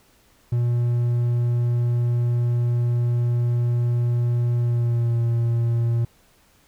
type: tone with pitch glide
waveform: triangle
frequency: 120 to 117.12 Hz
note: B2 to A#2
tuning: -49 to +9 cents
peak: -16 dBFS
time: 0.52-6.05 s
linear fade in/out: 5 ms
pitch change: -42 cents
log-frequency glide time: 4.57-5.19 s
effects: pink hiss -58 dBFS RMS until 6.67 s